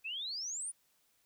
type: exponential sweep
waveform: sine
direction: up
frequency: 2500 to 9850 Hz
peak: -37 dBFS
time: 0.04-0.72 s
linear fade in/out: 20 ms
effects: white hiss -73 dBFS RMS until 1.25 s